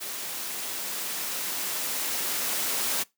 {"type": "noise with level ramp", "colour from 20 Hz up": "white", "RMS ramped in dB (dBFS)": [-35, -27], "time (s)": [0, 3.04], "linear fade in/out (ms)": 20, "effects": ["noise-tail reverb RT60 0.2 s tail -23 dB re dry", "high-pass 200 Hz 12 dB/octave"]}